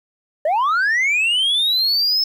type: linear sweep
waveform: sine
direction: up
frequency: 577 to 5274 Hz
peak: -12 dBFS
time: 0.45-2.24 s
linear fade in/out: 5 ms
effects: tanh soft clip ceiling -14 dBFS + 9-bit